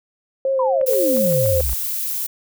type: tone with vibrato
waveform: sine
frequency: 529 Hz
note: C5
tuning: 19 cents sharp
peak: -16 dBFS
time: 0.45-1.61 s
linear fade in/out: 2 ms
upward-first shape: sine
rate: 4.1 Hz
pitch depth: 33 cents each way
type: exponential sweep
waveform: sine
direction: down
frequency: 1046.5 to 55 Hz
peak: -20 dBFS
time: 0.59-1.74 s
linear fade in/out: 5 ms
type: clicks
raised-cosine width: 0.5 ms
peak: -22 dBFS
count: 8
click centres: 0.813 / 0.933 / 1.169 / 1.324 / 1.46 / 1.603 / 1.694 / 1.729 s
type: noise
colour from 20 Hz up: violet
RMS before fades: -24 dBFS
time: 0.86-2.27 s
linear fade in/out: 10 ms
effects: none